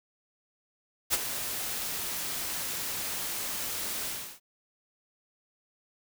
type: noise with ADSR envelope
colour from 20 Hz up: white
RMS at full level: -24 dBFS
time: 1.1-4.4 s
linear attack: 37 ms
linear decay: 30 ms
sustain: -10 dB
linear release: 330 ms
effects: none